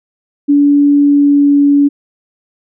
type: tone with pitch glide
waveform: sine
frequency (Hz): 286.9 to 285.1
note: D4 to C#4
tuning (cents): -40 to +49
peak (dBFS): -5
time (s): 0.48-1.89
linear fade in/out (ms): 20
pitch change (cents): -11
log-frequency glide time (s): 1-1.6
effects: none